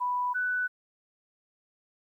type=tone pair in turn; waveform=sine; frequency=987.8 / 1491.6 Hz; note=B5 / F#6; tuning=0 / +14 cents; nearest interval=perfect fifth; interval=714 cents; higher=second; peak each=-26 dBFS; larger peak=neither; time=0-0.34 / 0.34-0.68 s; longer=neither; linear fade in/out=20 ms; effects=11-bit